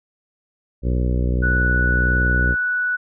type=harmonic tone; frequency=61.6 Hz; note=B1; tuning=4 cents flat; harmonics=1 / 2 / 3 / 4 / 5 / 6 / 7 / 8 / 9; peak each=-18 / -24 / -28 / -30 / -32 / -34 / -35 / -36 / -37 dBFS; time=0.82-2.56 s; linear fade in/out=50 ms
type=tone; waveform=sine; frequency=1478 Hz; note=F#6; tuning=2 cents flat; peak=-18 dBFS; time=1.42-2.97 s; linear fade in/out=20 ms
effects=none